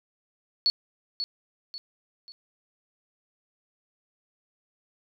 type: tone with echo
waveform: sine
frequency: 4412 Hz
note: C#8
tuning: 9 cents flat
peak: -19 dBFS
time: 0.66-0.7 s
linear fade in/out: 0 ms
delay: 540 ms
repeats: 3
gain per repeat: -8 dB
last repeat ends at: 2.32 s
effects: none